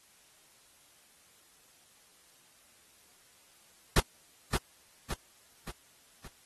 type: noise with echo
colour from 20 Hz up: pink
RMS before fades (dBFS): -23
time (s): 3.96-4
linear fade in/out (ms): 5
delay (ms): 570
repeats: 4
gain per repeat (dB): -6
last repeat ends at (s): 6.28
effects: white hiss -62 dBFS RMS until 6.45 s + AAC 32 kbps